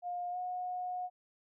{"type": "tone with pitch glide", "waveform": "sine", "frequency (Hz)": [710, 725.8], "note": ["F5", "F#5"], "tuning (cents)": [28, -34], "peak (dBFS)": -35, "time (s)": [0.02, 1.1], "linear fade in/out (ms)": 50, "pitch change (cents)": 38, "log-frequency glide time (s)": [0.31, 0.37], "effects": []}